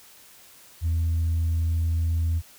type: tone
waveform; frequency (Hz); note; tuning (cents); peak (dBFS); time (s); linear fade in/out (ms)
sine; 82.41; E2; 0; -19; 0.81-2.42; 50
effects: tanh soft clip ceiling -19 dBFS + white hiss -51 dBFS RMS until 2.58 s